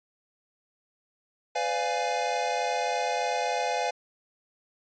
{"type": "chord", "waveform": "square", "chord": "B diminished seventh", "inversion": "none", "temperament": "equal with one note detuned", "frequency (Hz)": [504, 587.3, 698.5, 830.6], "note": ["B4", "D5", "F5", "Ab5"], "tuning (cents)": [35, 0, 0, 0], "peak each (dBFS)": [-33, -36, -31, -31], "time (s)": [1.55, 3.91], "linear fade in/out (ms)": 10, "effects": ["resampled to 16000 Hz"]}